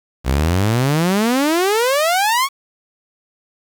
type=exponential sweep; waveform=sawtooth; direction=up; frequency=60.7 to 1138 Hz; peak=-10 dBFS; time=0.24-2.49 s; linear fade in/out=50 ms; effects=7-bit